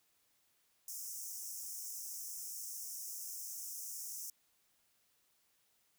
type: high-pass noise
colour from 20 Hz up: pink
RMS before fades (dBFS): -45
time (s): 0.88-4.3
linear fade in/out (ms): 2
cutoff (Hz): 5400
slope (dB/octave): 96
effects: white hiss -75 dBFS RMS until 5.98 s